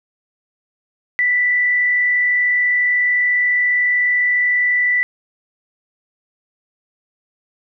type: tone with frequency modulation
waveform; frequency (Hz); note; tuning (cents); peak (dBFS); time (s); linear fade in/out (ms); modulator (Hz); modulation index
sine; 1975.5; B6; 0; -13; 1.19-5.03; 0; 45.9; 0.43
effects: none